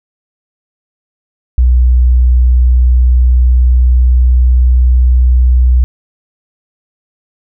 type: tone with pitch glide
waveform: sine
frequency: 61.74 to 62.21 Hz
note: B1 to B1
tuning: 0 to +13 cents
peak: -4 dBFS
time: 1.58-5.84 s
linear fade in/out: 0 ms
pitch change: +13 cents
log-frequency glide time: 2.14-5.01 s
effects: none